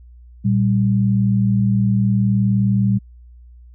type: tone pair together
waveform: sine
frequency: 116.59 / 196 Hz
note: A#2 / G3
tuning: +1 / 0 cents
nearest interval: major sixth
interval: 899 cents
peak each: -16 dBFS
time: 0.44-2.99 s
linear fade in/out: 20 ms
effects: added 60 Hz sine -40 dBFS peak until 3.74 s